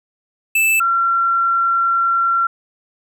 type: tone pair in turn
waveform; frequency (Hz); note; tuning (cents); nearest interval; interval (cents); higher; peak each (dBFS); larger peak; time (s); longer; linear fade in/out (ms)
square / sine; 2637 / 1365; E7 / F6; 0 / -40; major seventh; 1140; first; -13; neither; 0.55-0.8 / 0.8-2.47; second; 5
effects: none